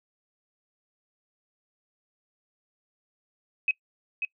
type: tone with echo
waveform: sine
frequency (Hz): 2545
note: D#7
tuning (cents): +39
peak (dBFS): -20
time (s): 3.68-3.71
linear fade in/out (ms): 2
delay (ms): 540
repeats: 1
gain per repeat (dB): -6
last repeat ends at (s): 4.25
effects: noise-tail reverb RT60 0.1 s tail -22 dB re dry